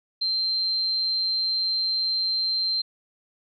sine tone, 4139 Hz, C8, 20 cents flat, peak -22 dBFS, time 0.21-2.82 s, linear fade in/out 10 ms, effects none

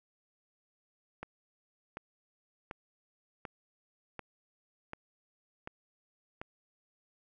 click train, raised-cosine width 0.5 ms, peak -25 dBFS, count 8, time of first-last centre 1.23-6.415 s, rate 1.35 Hz, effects none

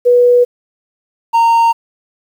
sine / triangle tone pair in turn, 488.6 / 922.4 Hz, B4 / A#5, -19 / -19 cents, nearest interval major seventh, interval 1100 cents, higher second, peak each -5 dBFS, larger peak neither, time 0.05-0.45 / 1.33-1.73 s, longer neither, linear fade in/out 20 ms, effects 7-bit

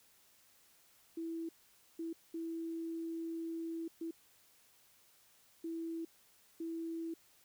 sine tone bursts at uneven times, 329.6 Hz, E4, in tune, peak -38 dBFS, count 6, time 1.17-1.49 / 1.99-2.13 / 2.34-3.88 / 4.01-4.11 / 5.64-6.05 / 6.6-7.14 s, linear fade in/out 5 ms, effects white hiss -67 dBFS RMS until 7.44 s

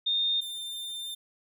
sine / 45% pulse tone pair in turn, 3649 / 3597 Hz, A#7 / A7, -38 / +37 cents, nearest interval unison, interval 25 cents, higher first, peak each -24 / -35 dBFS, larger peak first, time 0.06-0.41 / 0.41-1.15 s, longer second, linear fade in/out 10 ms, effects none

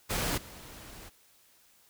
pink noise with level steps, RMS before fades -31 / -48 dBFS, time 0.09-1.1 s, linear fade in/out 20 ms, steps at 0.37 s, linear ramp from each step 10 ms, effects white hiss -63 dBFS RMS until 1.89 s

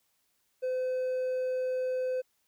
triangle tone with hard clipping, 511 Hz, C5, 41 cents flat, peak -29 dBFS, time 0.62-2.22 s, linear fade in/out 20 ms, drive 5 dB, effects white hiss -74 dBFS RMS until 2.47 s

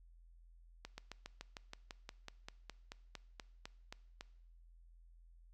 slowing click train, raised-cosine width 0.2 ms, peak -29 dBFS, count 18, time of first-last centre 0.85-4.209 s, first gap 130 ms, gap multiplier 1.05, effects noise-tail reverb RT60 0.8 s tail -20 dB re dry + added 42 Hz sine -59 dBFS peak until 5.53 s

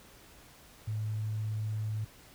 sine tone, 107.8 Hz, A2, 35 cents flat, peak -31 dBFS, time 0.87-2.05 s, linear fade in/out 10 ms, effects pink hiss -56 dBFS RMS until 2.34 s

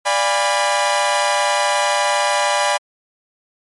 sawtooth chord, D diminished seventh, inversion none, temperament equal with one note detuned, 587.3 / 698.5 / 815.4 / 987.8 Hz, D5 / F5 / Ab5 / Cb6, 0 / 0 / -32 / 0 cents, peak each -16 / -22 / -16 / -16 dBFS, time 0.05-2.78 s, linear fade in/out 20 ms, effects MP3 48 kbps

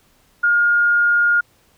sine tone, 1421 Hz, F6, 30 cents sharp, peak -12 dBFS, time 0.43-1.41 s, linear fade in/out 10 ms, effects pink hiss -57 dBFS RMS until 1.77 s

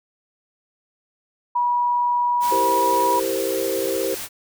sine tone, 969 Hz, B5, 33 cents flat, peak -17 dBFS, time 1.55-3.2 s, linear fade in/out 10 ms
white noise, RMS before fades -31 dBFS, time 2.4-4.29 s, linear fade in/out 50 ms
sine chord, C dominant seventh, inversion first, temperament equal, 329.6 / 392 / 466.2 / 523.3 Hz, E4 / G4 / Bb4 / C5, 0 / 0 / 0 / 0 cents, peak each -29 / -25 / -28 / -25 dBFS, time 2.51-4.15 s, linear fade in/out 10 ms
effects none

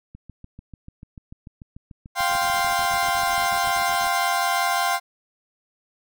click train, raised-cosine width 5 ms, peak -28 dBFS, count 25, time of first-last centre 0.15-3.674 s, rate 6.81 Hz
30% pulse chord, F suspended second, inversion none, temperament equal, 698.5 / 784 / 1046.5 Hz, F5 / G5 / C6, 0 / 0 / 0 cents, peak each -22 dBFS, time 2.15-5 s, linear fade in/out 50 ms
pink noise bursts, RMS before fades -40 dBFS, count 15, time 2.29-4.079 s, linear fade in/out 5 ms, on 81 ms, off 41 ms
effects none

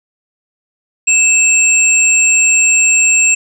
sine tone pair together, 2637 / 7459 Hz, E7 / A#8, 0 / 0 cents, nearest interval octave + tritone, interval 1800 cents, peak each -10 dBFS, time 1.07-3.35 s, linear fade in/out 10 ms, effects none

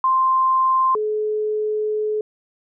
sine tone pair in turn, 1046.5 / 427 Hz, C6 / G#4, 0 / +48 cents, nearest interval octave + major third, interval 1552 cents, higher first, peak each -14 / -19 dBFS, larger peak first, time 0.04-0.95 / 0.95-2.21 s, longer second, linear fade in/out 2 ms, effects none

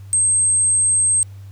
sine tone, 8372 Hz, C9, in tune, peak -13 dBFS, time 0.13-1.23 s, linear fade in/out 0 ms, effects added 98 Hz sine -34 dBFS peak until 1.51 s + pink hiss -55 dBFS RMS until 1.51 s

